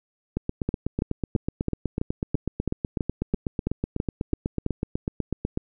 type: two click trains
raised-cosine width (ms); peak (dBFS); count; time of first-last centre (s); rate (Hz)
3; -11 / -12; 13 / 43; 0.69-4.664 / 0.37-5.574; 3.02 / 8.07
effects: none